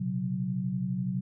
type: chord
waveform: sine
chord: B suspended second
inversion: none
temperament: equal with one note detuned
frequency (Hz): 123.47 / 135.43 / 185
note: B2 / C#3 / F#3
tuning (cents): 0 / -40 / 0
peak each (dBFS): -35 / -34 / -30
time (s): 0-1.21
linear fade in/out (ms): 10
effects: none